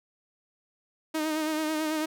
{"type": "tone with vibrato", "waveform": "sawtooth", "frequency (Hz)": 311.1, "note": "D#4", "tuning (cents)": 0, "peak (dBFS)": -23, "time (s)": [1.14, 2.06], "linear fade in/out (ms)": 10, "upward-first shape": "sine", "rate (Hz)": 9.1, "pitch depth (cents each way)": 36, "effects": []}